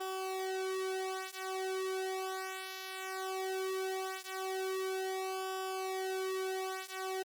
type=tone with flanger; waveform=sawtooth; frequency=378.6 Hz; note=F#4; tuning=40 cents sharp; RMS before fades=-38 dBFS; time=0-7.23 s; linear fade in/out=10 ms; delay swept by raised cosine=0.47 to 5.17 ms; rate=0.18 Hz; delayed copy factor=-0.95; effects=Opus 24 kbps